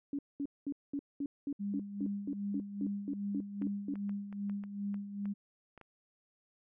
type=tone bursts; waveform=sine; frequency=282.6 Hz; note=C#4; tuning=34 cents sharp; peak=-33 dBFS; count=15; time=0.13-3.94 s; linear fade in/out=2 ms; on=58 ms; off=210 ms
type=tone with tremolo; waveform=sine; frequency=201.7 Hz; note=G3; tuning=50 cents sharp; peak=-33 dBFS; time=1.59-5.34 s; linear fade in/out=20 ms; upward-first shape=sine; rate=2.5 Hz; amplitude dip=65%
type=clicks; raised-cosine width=0.5 ms; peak=-38 dBFS; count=10; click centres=3.621 / 3.956 / 4.094 / 4.327 / 4.497 / 4.638 / 4.943 / 5.256 / 5.777 / 5.813 s
effects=none